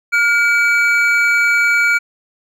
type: tone pair together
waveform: triangle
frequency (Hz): 1422.2 / 2292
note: F6 / D7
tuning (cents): +31 / -43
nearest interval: minor sixth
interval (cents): 826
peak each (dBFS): -12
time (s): 0.12-1.99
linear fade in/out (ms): 20
effects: none